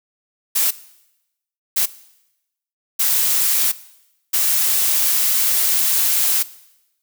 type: noise bursts at uneven times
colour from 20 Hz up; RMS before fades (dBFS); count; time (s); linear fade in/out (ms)
blue; -17; 4; 0.55-0.71 / 1.76-1.86 / 2.99-3.72 / 4.33-6.43; 10
effects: noise-tail reverb RT60 0.9 s tail -18 dB re dry